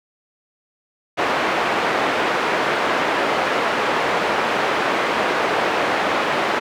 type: band-pass noise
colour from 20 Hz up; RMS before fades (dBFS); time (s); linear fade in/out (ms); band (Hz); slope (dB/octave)
pink; -20; 1.17-6.6; 20; 420 to 2100; 12
effects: none